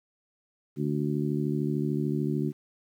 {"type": "harmonic tone", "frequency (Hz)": 73.42, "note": "D2", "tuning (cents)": 0, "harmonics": [2, 3, 4, 5], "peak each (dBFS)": [-29, -31, -32, -33], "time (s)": [0.76, 2.53], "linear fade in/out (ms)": 50, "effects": ["10-bit"]}